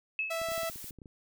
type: tone with exponential decay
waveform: sine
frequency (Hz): 2595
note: E7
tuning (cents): -28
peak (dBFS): -27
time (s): 0.19-0.63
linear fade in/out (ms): 1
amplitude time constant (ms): 94
type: tone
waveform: sawtooth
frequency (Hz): 659.3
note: E5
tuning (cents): 0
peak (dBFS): -28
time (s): 0.3-0.7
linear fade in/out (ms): 10
type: clicks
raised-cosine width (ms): 3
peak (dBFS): -36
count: 12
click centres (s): 0.416 / 0.487 / 0.518 / 0.579 / 0.633 / 0.698 / 0.759 / 0.843 / 0.908 / 0.987 / 1.018 / 1.058
type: noise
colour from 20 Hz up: blue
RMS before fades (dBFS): -44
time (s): 0.5-0.91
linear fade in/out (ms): 10
effects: none